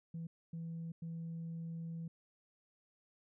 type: tone bursts at uneven times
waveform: sine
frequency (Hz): 165.4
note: E3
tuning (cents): +6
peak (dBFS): -39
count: 3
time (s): 0.14-0.27 / 0.53-0.92 / 1.02-2.08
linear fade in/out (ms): 5
effects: tanh soft clip ceiling -38 dBFS